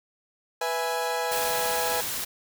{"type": "chord", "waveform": "30% pulse", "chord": "E major", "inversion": "second", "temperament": "equal", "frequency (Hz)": [493.9, 659.3, 830.6], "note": ["B4", "E5", "G#5"], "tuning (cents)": [0, 0, 0], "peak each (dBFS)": [-27, -30, -27], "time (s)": [0.61, 2.01], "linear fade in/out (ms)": 5}
{"type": "noise", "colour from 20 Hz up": "white", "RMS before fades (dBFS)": -31, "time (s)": [1.31, 2.25], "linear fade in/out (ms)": 10}
{"effects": []}